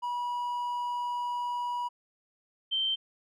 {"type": "tone pair in turn", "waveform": ["triangle", "sine"], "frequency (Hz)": [971, 3122], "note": ["B5", "G7"], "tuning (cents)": [-30, -8], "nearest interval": "octave + minor sixth", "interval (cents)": 2022, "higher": "second", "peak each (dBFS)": [-28, -26], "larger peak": "second", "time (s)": [[0.02, 1.89], [2.71, 2.96]], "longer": "first", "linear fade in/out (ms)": 20, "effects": []}